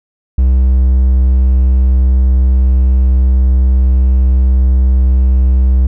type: tone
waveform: triangle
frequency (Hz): 64.1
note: C2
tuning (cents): -35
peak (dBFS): -4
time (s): 0.38-5.87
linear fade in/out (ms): 5
effects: none